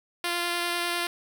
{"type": "tone with vibrato", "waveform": "5% pulse", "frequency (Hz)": 347.2, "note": "F4", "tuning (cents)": -10, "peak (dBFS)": -15, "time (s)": [0.24, 1.07], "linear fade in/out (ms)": 2, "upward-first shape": "sine", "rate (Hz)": 10, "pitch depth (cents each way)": 10, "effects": []}